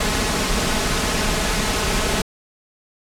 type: noise with comb filter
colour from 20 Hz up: pink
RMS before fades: -20 dBFS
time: 0-2.22 s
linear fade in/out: 5 ms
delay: 4.7 ms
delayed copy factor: +0.5
effects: low-pass 9000 Hz 12 dB/octave